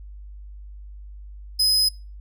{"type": "tone", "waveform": "40% pulse", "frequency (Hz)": 5050, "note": "D#8", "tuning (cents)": 25, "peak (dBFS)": -16, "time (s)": [1.59, 1.89], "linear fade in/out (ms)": 10, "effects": ["noise-tail reverb RT60 0.3 s tail -23 dB re dry", "added 50 Hz sine -37 dBFS peak until 2.2 s"]}